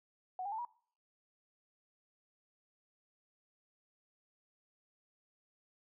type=tone with pitch steps; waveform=sine; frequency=740 / 807 / 880 / 959.7 Hz; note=F#5 / G#5 / A5 / B5; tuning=0 / -50 / 0 / -50 cents; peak=-37 dBFS; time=0.39-0.65 s; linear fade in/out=2 ms; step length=65 ms; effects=noise-tail reverb RT60 0.5 s tail -21 dB re dry